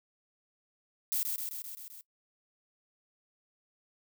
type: noise with echo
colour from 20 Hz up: violet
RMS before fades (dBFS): -31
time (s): 1.12-1.23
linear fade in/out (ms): 0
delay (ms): 130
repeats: 6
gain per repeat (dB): -3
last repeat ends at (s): 2.01
effects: noise-tail reverb RT60 0.1 s tail -20 dB re dry